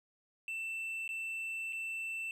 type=tone with dropouts; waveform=triangle; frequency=2670 Hz; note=E7; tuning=22 cents sharp; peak=-35 dBFS; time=0.48-2.31 s; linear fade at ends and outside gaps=1 ms; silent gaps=1.078-1.09 / 1.725-1.73 s; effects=resampled to 32000 Hz